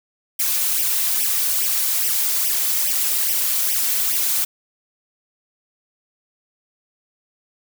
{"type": "noise with flanger", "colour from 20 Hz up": "blue", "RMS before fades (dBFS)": -20, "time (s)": [0.39, 4.45], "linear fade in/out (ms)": 10, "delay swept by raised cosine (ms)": [0.35, 3.45], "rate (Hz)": 2.4, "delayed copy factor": 1, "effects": []}